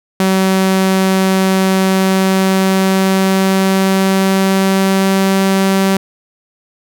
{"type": "tone with pitch glide", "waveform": "sawtooth", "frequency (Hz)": [190, 192.99], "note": ["F#3", "G3"], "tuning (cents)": [46, -27], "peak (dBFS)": -6, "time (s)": [0.2, 5.97], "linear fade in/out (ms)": 2, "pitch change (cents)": 27, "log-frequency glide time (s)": [1.84, 5.4], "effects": []}